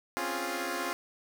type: chord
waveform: 10% pulse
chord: Db major seventh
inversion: third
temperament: equal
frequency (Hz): 261.6 / 277.2 / 349.2 / 415.3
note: C4 / Db4 / F4 / Ab4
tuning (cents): 0 / 0 / 0 / 0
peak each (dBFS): -31 / -30 / -26 / -32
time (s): 0.17-0.93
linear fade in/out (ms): 0
effects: none